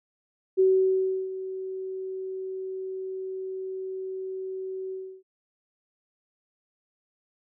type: tone with ADSR envelope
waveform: sine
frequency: 378.2 Hz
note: F#4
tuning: 38 cents sharp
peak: -16 dBFS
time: 0.57-5.23 s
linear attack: 27 ms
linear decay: 690 ms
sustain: -15 dB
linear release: 310 ms
effects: none